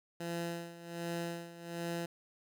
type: tone with tremolo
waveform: 15% pulse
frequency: 170.1 Hz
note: F3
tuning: 45 cents flat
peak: -29 dBFS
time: 0.2-2.06 s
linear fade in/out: 5 ms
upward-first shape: sine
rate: 1.3 Hz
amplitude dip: 80%
effects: none